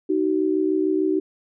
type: tone pair together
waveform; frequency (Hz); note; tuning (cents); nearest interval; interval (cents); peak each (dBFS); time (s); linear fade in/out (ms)
sine; 311.6 / 378.3; D#4 / F#4; +3 / +38; minor third; 335; -21; 0.09-1.2; 10
effects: none